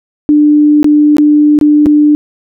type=tone with dropouts; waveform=sine; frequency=297.6 Hz; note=D4; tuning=23 cents sharp; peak=-3 dBFS; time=0.29-2.15 s; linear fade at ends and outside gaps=0 ms; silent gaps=0.83-0.844 / 1.168-1.183 / 1.589-1.612 / 1.859-1.866 s; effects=none